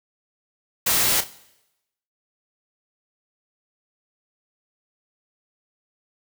white noise with echo, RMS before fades -20 dBFS, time 0.86-1.21 s, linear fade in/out 10 ms, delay 33 ms, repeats 3, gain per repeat -12 dB, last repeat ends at 1.309 s, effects noise-tail reverb RT60 0.9 s tail -19 dB re dry

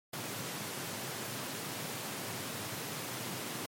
pink high-pass noise, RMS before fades -40 dBFS, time 0.13-3.66 s, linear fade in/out 5 ms, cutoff 100 Hz, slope 96 dB/octave, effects MP3 64 kbps

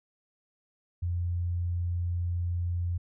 sine tone, 87.31 Hz, F2, in tune, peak -27 dBFS, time 1.02-2.98 s, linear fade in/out 10 ms, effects none

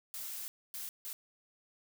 blue noise bursts at uneven times, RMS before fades -42 dBFS, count 3, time 0.14-0.48 / 0.74-0.89 / 1.05-1.13 s, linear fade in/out 0 ms, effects none

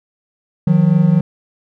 triangle tone pair together, 156.94 / 180.7 Hz, D#3 / F#3, +15 / -41 cents, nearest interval major second, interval 244 cents, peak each -10 dBFS, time 0.67-1.21 s, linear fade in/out 5 ms, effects none

